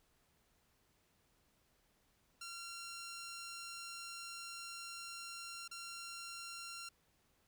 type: tone with dropouts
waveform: 10% pulse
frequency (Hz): 1375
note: F6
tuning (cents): -27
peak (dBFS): -38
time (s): 2.41-6.89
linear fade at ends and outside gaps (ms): 5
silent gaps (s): 5.679-5.712
effects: pink hiss -75 dBFS RMS until 7.47 s